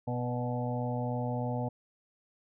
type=harmonic tone with a mistuned harmonic; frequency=122.9 Hz; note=B2; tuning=8 cents flat; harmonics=1 / 2 / 4 / 5 / 6 / 7; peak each=-33 / -36 / -39 / -40 / -41 / -41 dBFS; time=0.07-1.69 s; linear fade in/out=10 ms; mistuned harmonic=5; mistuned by=-19 cents; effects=none